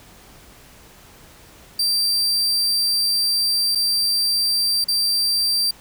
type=tone with dropouts; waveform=40% pulse; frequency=4699 Hz; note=D8; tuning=in tune; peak=-16 dBFS; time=1.79-5.71 s; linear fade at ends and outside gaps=5 ms; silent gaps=3.751-3.755 / 4.843-4.883 s; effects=pink hiss -47 dBFS RMS until 5.8 s